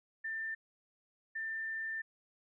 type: tone bursts at uneven times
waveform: sine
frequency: 1788 Hz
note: A6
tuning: 27 cents sharp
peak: -36 dBFS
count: 2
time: 0.24-0.55 / 1.35-2.02 s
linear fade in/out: 10 ms
effects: none